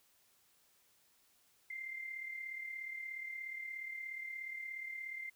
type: tone with amplitude modulation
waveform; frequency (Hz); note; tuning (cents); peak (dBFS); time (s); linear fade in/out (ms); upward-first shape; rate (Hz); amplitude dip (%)
sine; 2093; C7; 0; -39; 1.7-5.3; 5; sine; 36.9; 55
effects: white hiss -71 dBFS RMS until 5.35 s